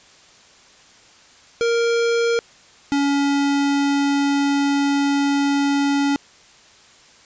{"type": "tone pair in turn", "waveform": "square", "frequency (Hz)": [466.2, 281.9], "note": ["A#4", "C#4"], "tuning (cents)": [0, 29], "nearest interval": "major sixth", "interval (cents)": 871, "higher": "first", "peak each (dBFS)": -17, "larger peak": "neither", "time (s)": [[1.61, 2.39], [2.92, 6.16]], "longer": "second", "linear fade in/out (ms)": 0, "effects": ["white hiss -49 dBFS RMS until 7.25 s", "resampled to 16000 Hz"]}